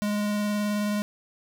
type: tone with vibrato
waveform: square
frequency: 207.7 Hz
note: G#3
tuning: in tune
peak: -25 dBFS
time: 0.02-1.02 s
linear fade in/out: 0 ms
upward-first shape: triangle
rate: 19 Hz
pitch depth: 14 cents each way
effects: none